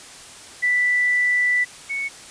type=tone pair in turn; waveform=sine; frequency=1975.5 / 2217 Hz; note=B6 / C#7; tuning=0 / 0 cents; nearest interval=major second; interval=200 cents; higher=second; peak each=-16 / -23 dBFS; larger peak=first; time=0.62-1.65 / 1.89-2.09 s; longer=first; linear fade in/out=20 ms; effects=white hiss -41 dBFS RMS until 2.3 s + resampled to 22050 Hz